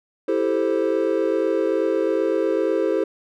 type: chord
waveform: triangle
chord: A minor seventh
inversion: second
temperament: equal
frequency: 329.6 / 392 / 440 / 523.3 Hz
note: E4 / G4 / A4 / C5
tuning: 0 / 0 / 0 / 0 cents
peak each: -22 dBFS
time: 0.28-3.04 s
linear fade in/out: 5 ms
effects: none